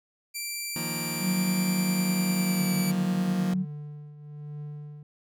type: tone with pitch glide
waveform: 10% pulse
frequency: 2349 to 2311 Hz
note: D7 to D7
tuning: 0 to -28 cents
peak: -23 dBFS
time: 0.34-2.92 s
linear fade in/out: 20 ms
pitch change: -28 cents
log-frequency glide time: 2.29-2.7 s
type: chord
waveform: sawtooth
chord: Eb suspended second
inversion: none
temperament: just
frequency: 155.56 / 175.01 / 233.3 Hz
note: Eb3 / F3 / Bb3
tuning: 0 / +4 / +2 cents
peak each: -32 dBFS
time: 0.76-3.54 s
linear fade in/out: 2 ms
type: tone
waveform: sine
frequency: 185 Hz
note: F#3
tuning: in tune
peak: -24 dBFS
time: 1.2-3.66 s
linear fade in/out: 50 ms
type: tone with tremolo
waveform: triangle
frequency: 148.1 Hz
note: D3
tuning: 15 cents sharp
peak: -32 dBFS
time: 2.57-5.03 s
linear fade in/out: 2 ms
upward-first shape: triangle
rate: 1.1 Hz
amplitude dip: 70%
effects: none